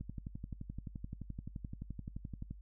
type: click train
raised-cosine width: 5 ms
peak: -30 dBFS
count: 30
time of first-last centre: 0.01-2.51 s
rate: 11.6 Hz
effects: noise-tail reverb RT60 0.1 s tail -22 dB re dry + added 50 Hz sine -50 dBFS peak until 2.61 s